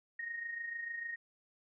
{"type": "tone with amplitude modulation", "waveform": "sine", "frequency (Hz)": 1863, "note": "A#6", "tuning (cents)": -2, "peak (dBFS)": -36, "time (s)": [0.19, 1.16], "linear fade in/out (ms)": 5, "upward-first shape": "sine", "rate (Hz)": 26.7, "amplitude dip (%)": 55, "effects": []}